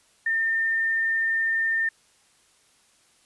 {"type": "tone", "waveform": "sine", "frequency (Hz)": 1808, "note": "A6", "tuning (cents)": 47, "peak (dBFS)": -21, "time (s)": [0.26, 1.89], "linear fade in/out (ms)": 5, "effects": ["white hiss -61 dBFS RMS until 3.25 s", "resampled to 24000 Hz"]}